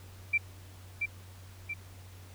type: tone with echo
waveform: sine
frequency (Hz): 2349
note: D7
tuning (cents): 0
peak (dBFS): -23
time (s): 0.33-0.38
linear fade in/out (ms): 10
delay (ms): 680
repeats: 2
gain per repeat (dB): -5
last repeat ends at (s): 1.74
effects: added 93 Hz sine -48 dBFS peak until 2.34 s + pink hiss -56 dBFS RMS until 2.34 s